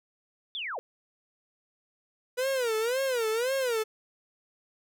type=linear sweep; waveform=sine; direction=down; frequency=3599 to 415.3 Hz; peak=-32 dBFS; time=0.55-0.79 s; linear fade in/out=0 ms
type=tone with vibrato; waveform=45% pulse; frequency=485.9 Hz; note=B4; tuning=28 cents flat; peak=-26 dBFS; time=2.37-3.84 s; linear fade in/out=20 ms; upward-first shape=sine; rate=1.9 Hz; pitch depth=190 cents each way
effects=none